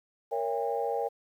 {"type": "chord", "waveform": "sine", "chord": "A# diminished seventh", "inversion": "none", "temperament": "just", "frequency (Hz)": [466.2, 559.4, 671.3, 805.5], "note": ["A#4", "C#5", "E5", "G5"], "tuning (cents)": [0, 16, 31, 47], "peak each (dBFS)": [-31, -34, -37, -32], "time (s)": [0.31, 1.09], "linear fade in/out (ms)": 20, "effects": ["tanh soft clip ceiling -17 dBFS", "10-bit"]}